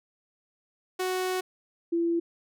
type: tone pair in turn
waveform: sawtooth / sine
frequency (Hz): 370 / 337.7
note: F#4 / E4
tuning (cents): 0 / +42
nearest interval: major second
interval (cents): 158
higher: first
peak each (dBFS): -23 / -23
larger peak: neither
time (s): 0.99-1.41 / 1.92-2.2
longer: first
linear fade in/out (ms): 10
effects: none